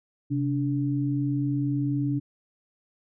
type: tone pair together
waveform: sine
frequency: 132.7 / 288.6 Hz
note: C3 / D4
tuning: +25 / -30 cents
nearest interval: octave + minor second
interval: 1345 cents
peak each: -26 / -26 dBFS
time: 0.3-2.2 s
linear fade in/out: 20 ms
effects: none